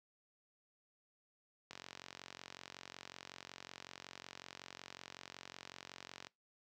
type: click train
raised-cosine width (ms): 0.2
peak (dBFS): -30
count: 208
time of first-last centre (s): 1.71-6.269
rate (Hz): 45.4
effects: noise-tail reverb RT60 0.2 s tail -23 dB re dry + high-pass 100 Hz 12 dB/octave